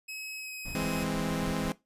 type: tone with pitch glide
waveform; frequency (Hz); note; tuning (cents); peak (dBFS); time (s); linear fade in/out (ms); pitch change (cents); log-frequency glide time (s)
sawtooth; 2560 to 2535; D#7 to D#7; +49 to +32; -35; 0.08-1.04; 10; -17; 0.37-0.52
type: noise with tremolo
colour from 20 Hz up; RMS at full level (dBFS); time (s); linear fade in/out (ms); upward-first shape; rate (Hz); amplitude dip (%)
brown; -40; 0.65-1.69; 5; triangle; 6.1; 50
type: chord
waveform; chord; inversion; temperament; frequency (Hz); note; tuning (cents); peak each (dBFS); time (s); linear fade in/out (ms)
sawtooth; E augmented; none; equal; 164.81 / 207.7 / 261.6; E3 / G#3 / B#3; 0 / 0 / 0; -30; 0.75-1.72; 0
type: clicks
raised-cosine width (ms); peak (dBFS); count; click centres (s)
5; -30; 3; 1.315 / 1.43 / 1.48
effects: noise-tail reverb RT60 0.2 s tail -18 dB re dry + resampled to 32000 Hz